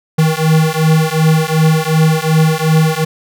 square beating tone pair, 157 / 159.7 Hz, D#3 / D#3, +16 / +45 cents, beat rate 2.7 Hz, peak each -13 dBFS, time 0.18-3.05 s, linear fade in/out 10 ms, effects none

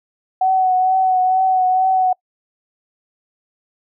sine tone with vibrato, 748 Hz, F#5, 19 cents sharp, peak -12 dBFS, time 0.41-2.13 s, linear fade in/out 5 ms, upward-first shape triangle, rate 2.2 Hz, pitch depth 28 cents each way, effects noise-tail reverb RT60 0.1 s tail -26 dB re dry

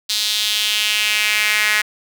sawtooth tone with high-pass filter sweep, 211.7 Hz, G#3, 33 cents sharp, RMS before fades -18 dBFS, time 0.09-1.82 s, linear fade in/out 10 ms, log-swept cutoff 4000 to 1900 Hz, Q 3, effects none

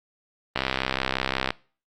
click train, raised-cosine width 0.3 ms, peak -7 dBFS, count 63, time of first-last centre 0.56-1.505 s, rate 65.6 Hz, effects noise-tail reverb RT60 0.4 s tail -23 dB re dry + Opus 32 kbps

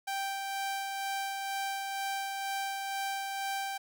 sawtooth tone with tremolo, 784 Hz, G5, in tune, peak -28 dBFS, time 0.07-3.78 s, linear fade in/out 10 ms, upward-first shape sine, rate 2.1 Hz, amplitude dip 30%, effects none

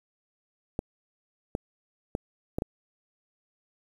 clicks, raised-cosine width 2 ms, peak -15 dBFS, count 5, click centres 0.791 / 1.551 / 2.151 / 2.585 / 2.621 s, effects 8-bit

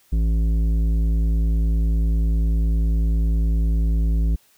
sine tone with tanh clipping, 55 Hz, A1, in tune, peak -18 dBFS, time 0.12-4.36 s, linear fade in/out 10 ms, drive 11 dB, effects white hiss -58 dBFS RMS until 4.57 s

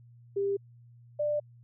sine tone pair in turn, 397.8 / 592.9 Hz, G4 / D5, +25 / +16 cents, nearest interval perfect fifth, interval 691 cents, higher second, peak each -26 dBFS, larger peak neither, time 0.36-0.57 / 1.19-1.4 s, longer neither, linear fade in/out 10 ms, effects added 119 Hz sine -52 dBFS peak until 1.63 s

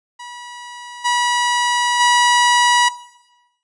sawtooth tone with level steps, 970 Hz, B5, 31 cents flat, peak -28 / -11 / -7 dBFS, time 0.19-2.89 s, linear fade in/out 10 ms, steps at 1.04 / 1.99 s, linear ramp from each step 20 ms, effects noise-tail reverb RT60 1.0 s tail -18 dB re dry + resampled to 22050 Hz

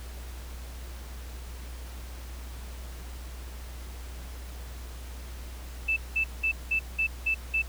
sine tone bursts, 2639 Hz, E7, 1 cent sharp, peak -23 dBFS, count 7, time 5.88-7.622 s, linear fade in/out 10 ms, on 86 ms, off 190 ms, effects added 61 Hz sine -38 dBFS peak until 7.68 s + pink hiss -48 dBFS RMS until 7.68 s

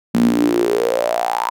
sawtooth tone with high-pass filter sweep, 58.27 Hz, A#1, in tune, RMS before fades -17 dBFS, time 0.14-1.5 s, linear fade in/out 5 ms, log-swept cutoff 210 to 980 Hz, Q 9.4, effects none

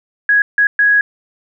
sine tone bursts at uneven times, 1663 Hz, G#6, 2 cents sharp, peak -8 dBFS, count 3, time 0.29-0.42 / 0.58-0.67 / 0.79-1.01 s, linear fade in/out 2 ms, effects none

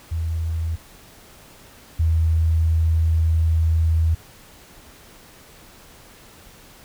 sine tone pair in turn, 81.7 / 81.09 Hz, E2 / E2, -15 / -28 cents, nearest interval unison, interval 13 cents, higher first, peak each -21 / -15 dBFS, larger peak second, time 0.11-0.76 / 1.99-4.15 s, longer second, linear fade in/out 10 ms, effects pink hiss -47 dBFS RMS until 6.84 s

